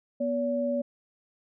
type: tone pair together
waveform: sine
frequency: 244.1 / 570 Hz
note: B3 / C#5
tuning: -20 / +48 cents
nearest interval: octave + minor third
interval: 1468 cents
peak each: -29 / -27 dBFS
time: 0.2-0.82 s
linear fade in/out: 10 ms
effects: none